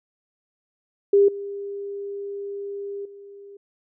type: tone with level steps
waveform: sine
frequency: 401.2 Hz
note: G4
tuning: 40 cents sharp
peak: -12 / -29 / -40 dBFS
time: 1.13-3.57 s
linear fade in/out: 5 ms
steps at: 1.28 / 3.05 s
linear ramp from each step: 5 ms
effects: none